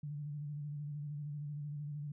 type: tone with vibrato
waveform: sine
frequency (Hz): 146.83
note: D3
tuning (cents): 0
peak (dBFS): -39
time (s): 0.03-2.12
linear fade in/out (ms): 5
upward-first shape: square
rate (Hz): 13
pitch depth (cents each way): 35
effects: none